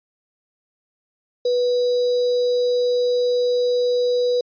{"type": "tone with sample-and-hold", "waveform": "sine", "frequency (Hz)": 491, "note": "B4", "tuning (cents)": -10, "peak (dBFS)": -16, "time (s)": [1.45, 4.41], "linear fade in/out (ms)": 5, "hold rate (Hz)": 4410, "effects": ["resampled to 11025 Hz"]}